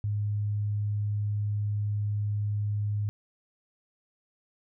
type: tone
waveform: sine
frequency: 103.83 Hz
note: G#2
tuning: in tune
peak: -26 dBFS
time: 0.04-3.09 s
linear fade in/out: 0 ms
effects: none